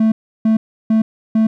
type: tone bursts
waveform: triangle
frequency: 220.7 Hz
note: A3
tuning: 5 cents sharp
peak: -8 dBFS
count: 4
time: 0-1.47 s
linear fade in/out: 5 ms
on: 120 ms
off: 330 ms
effects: none